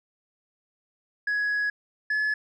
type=tone pair in turn; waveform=sine; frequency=1674 / 1712.1 Hz; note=G#6 / A6; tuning=+13 / -48 cents; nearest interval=unison; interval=39 cents; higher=second; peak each=-21 / -20 dBFS; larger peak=second; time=1.27-1.7 / 2.1-2.34 s; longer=first; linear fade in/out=5 ms; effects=tanh soft clip ceiling -22 dBFS